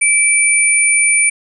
sine tone pair together, 2314 / 9256 Hz, D7 / D9, -26 / -26 cents, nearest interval 2 octaves, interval 2400 cents, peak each -12 dBFS, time 0.01-1.3 s, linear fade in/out 10 ms, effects none

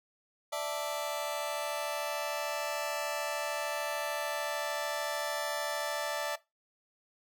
sawtooth chord, D suspended second, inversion none, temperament just, 587.3 / 660.7 / 881 Hz, D5 / E5 / A5, 0 / +4 / +2 cents, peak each -32 / -33 / -35 dBFS, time 0.52-6.36 s, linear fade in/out 10 ms, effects noise-tail reverb RT60 0.2 s tail -18 dB re dry

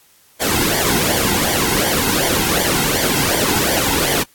pink noise with flanger, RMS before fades -17 dBFS, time 0.4-4.24 s, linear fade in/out 20 ms, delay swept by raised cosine 0.75 to 1.74 ms, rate 2.7 Hz, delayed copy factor -0.8, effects white hiss -52 dBFS RMS until 4.34 s + AAC 64 kbps

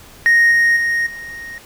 triangle tone with level steps, 1864.7 Hz, A#6, in tune, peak -6 / -8 / -13 / -27 dBFS, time 0.26-1.58 s, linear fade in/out 0 ms, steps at 0.51 / 0.76 / 1.06 s, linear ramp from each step 10 ms, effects tanh soft clip ceiling -3 dBFS + pink hiss -42 dBFS RMS until 1.65 s

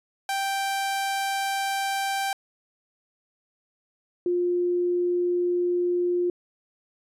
sawtooth / sine tone pair in turn, 784 / 353.5 Hz, G5 / F4, 0 / +21 cents, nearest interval octave + major second, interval 1379 cents, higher first, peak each -21 dBFS, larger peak neither, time 0.29-2.33 / 4.26-6.3 s, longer neither, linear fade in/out 2 ms, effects resampled to 32000 Hz

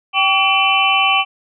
sine tone cluster, 778 / 1140 / 2368 / 2679 / 3021 Hz, G5 / C#6 / D7 / E7 / F#7, -13 / +48 / +14 / +27 / +35 cents, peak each -18 dBFS, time 0.13-1.25 s, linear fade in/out 50 ms, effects none

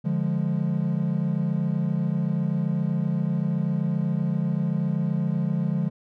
triangle chord, D diminished, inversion none, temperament equal, 146.83 / 174.61 / 207.7 Hz, D3 / F3 / Ab3, 0 / 0 / 0 cents, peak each -24 / -23 / -26 dBFS, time 0.04-5.9 s, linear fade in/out 20 ms, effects tanh soft clip ceiling -12 dBFS

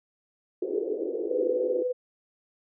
white band-pass noise, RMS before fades -30 dBFS, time 0.62-1.83 s, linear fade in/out 5 ms, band 340 to 460 Hz, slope 48 dB/octave
sine tone with tremolo, 500 Hz, B4, 21 cents sharp, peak -23 dBFS, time 1.3-1.93 s, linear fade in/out 20 ms, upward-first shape sine, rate 20 Hz, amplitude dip 45%
effects none

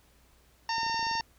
harmonic tone, 912 Hz, A#5, 38 cents flat, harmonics 1 / 2 / 3 / 4 / 5 / 6 / 7, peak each -30 / -36 / -40 / -46 / -38 / -37 / -48 dBFS, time 0.69-1.21 s, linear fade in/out 2 ms
clicks, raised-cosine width 2 ms, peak -33 dBFS, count 11, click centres 0.782 / 0.832 / 0.865 / 0.898 / 0.944 / 0.994 / 1.028 / 1.068 / 1.113 / 1.153 / 1.2 s
effects added 60 Hz sine -63 dBFS peak until 1.38 s + pink hiss -64 dBFS RMS until 1.38 s

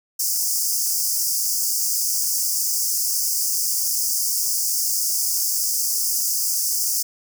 pink high-pass noise, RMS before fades -22 dBFS, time 0.19-7.03 s, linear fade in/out 10 ms, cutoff 4900 Hz, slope 96 dB/octave, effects none

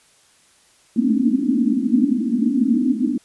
pink band-pass noise, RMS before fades -18 dBFS, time 0.96-3.18 s, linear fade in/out 2 ms, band 220 to 300 Hz, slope 96 dB/octave, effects white hiss -55 dBFS RMS until 3.24 s + resampled to 24000 Hz

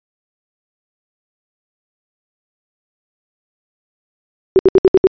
sine tone bursts, 379.1 Hz, F#4, 42 cents sharp, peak -4 dBFS, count 6, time 4.56-5.07 s, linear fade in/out 0 ms, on 30 ms, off 66 ms, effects resampled to 11025 Hz

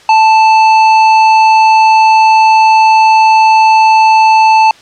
sine tone with hard clipping, 880 Hz, A5, in tune, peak -5 dBFS, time 0.09-4.71 s, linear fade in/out 2 ms, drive 11 dB, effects white hiss -39 dBFS RMS until 4.81 s + low-pass 5000 Hz 12 dB/octave

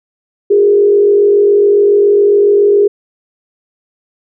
sine tone with frequency modulation, 408.2 Hz, G#4, 30 cents flat, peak -5 dBFS, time 0.5-2.88 s, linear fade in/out 10 ms, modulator 47.2 Hz, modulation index 0.59, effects none

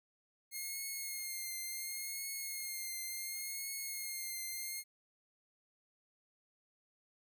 5% pulse tone with vibrato, 2136 Hz, C7, 35 cents sharp, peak -30 dBFS, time 0.51-4.84 s, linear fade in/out 50 ms, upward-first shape triangle, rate 0.7 Hz, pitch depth 42 cents each way, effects none

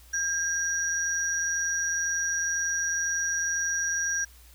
sine tone pair together, 1610 / 5766 Hz, G6 / F#8, +46 / -46 cents, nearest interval octave + minor seventh, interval 2208 cents, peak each -28 dBFS, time 0.13-4.25 s, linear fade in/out 10 ms, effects added 60 Hz sine -51 dBFS peak until 4.54 s + white hiss -56 dBFS RMS until 4.54 s

